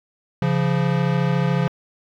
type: tone pair together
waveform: square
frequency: 138.8 / 172.67 Hz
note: C#3 / F3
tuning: +3 / -19 cents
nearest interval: major third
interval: 378 cents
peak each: -21 dBFS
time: 0.42-1.68 s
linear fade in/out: 2 ms
effects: low-pass 3000 Hz 12 dB/octave + 9-bit